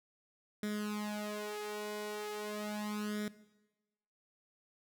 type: tone with flanger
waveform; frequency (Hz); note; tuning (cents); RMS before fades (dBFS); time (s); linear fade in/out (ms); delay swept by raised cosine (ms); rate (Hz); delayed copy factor
sawtooth; 209.8; G#3; +18; -39; 0.63-3.28; 2; 0.55 to 2.75; 0.38; +0.9
effects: noise-tail reverb RT60 1.0 s tail -17 dB re dry